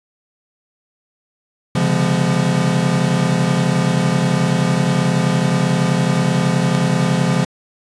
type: tone cluster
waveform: square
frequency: 133.4 / 144.2 / 172 / 204.4 / 251.6 Hz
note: C3 / D3 / F3 / G#3 / B3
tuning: +34 / -31 / -26 / -27 / +32 cents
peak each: -21 / -23 / -18 / -23 / -25 dBFS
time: 1.75-7.45 s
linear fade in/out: 5 ms
effects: resampled to 22050 Hz + 8-bit